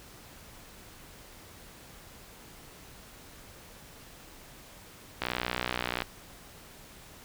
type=click train; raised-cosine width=0.3 ms; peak=-13 dBFS; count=50; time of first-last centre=5.22-6.021 s; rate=61.2 Hz; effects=pink hiss -51 dBFS RMS until 7.24 s